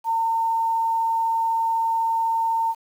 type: tone with quantisation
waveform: sine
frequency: 908 Hz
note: A#5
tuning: 46 cents flat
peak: -19 dBFS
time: 0.04-2.75 s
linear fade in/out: 50 ms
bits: 8
effects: none